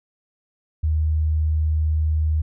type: tone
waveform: sine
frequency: 77.78 Hz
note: D#2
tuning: in tune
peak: -17 dBFS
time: 0.83-2.42 s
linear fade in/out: 10 ms
effects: none